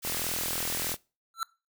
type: high-pass noise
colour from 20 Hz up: white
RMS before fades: -32 dBFS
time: 0.02-0.97 s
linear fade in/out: 50 ms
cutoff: 1200 Hz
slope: 48 dB/octave
type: click train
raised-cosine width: 1 ms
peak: -23 dBFS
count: 38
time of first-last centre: 0.05-0.942 s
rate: 41.5 Hz
type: tone with exponential growth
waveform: square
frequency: 1341 Hz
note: E6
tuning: 29 cents sharp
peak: -25 dBFS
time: 1.34-1.43 s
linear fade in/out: 1 ms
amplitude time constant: 19 ms
effects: noise-tail reverb RT60 0.3 s tail -23 dB re dry